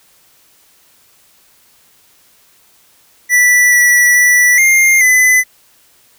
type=tone with pitch steps; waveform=square; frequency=1968 / 1952 / 1963 / 2115 / 2011 Hz; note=B6 / B6 / B6 / C7 / B6; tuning=-7 / -21 / -11 / +18 / +31 cents; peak=-7 dBFS; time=3.29-5.44 s; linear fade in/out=50 ms; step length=430 ms; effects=white hiss -50 dBFS RMS until 6.18 s